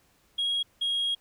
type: tone pair in turn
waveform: sine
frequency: 3293 / 3278 Hz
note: G#7 / G#7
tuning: -15 / -23 cents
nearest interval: unison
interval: 8 cents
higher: first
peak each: -23 dBFS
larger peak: neither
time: 0.38-0.63 / 0.81-1.15 s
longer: second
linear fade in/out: 10 ms
effects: tanh soft clip ceiling -23 dBFS + pink hiss -65 dBFS RMS until 1.2 s